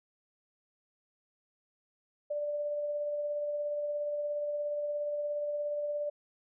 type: tone with tremolo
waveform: sine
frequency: 588 Hz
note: D5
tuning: 2 cents sharp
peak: -30 dBFS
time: 2.3-6.1 s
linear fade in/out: 10 ms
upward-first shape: sine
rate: 17 Hz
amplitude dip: 25%
effects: none